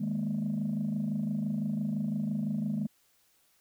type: chord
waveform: sine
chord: D# suspended fourth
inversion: none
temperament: just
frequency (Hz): 155.56 / 207.4 / 233.3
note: D#3 / G#3 / A#3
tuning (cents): 0 / -2 / +2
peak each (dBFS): -34 / -30 / -33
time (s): 0-2.87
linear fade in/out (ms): 10
effects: tanh soft clip ceiling -24 dBFS + white hiss -68 dBFS RMS until 3.6 s